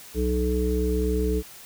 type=harmonic tone with a mistuned harmonic; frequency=61.74 Hz; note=B1; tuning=in tune; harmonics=1 / 3 / 5 / 7; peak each=-24 / -30 / -30 / -26 dBFS; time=0.14-1.43 s; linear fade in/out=50 ms; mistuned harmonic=1; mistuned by=+55 cents; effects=white hiss -45 dBFS RMS until 1.65 s